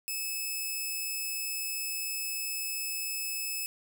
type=tone; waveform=5% pulse; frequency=2597 Hz; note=E7; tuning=26 cents flat; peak=-23 dBFS; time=0.08-3.66 s; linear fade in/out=0 ms; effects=none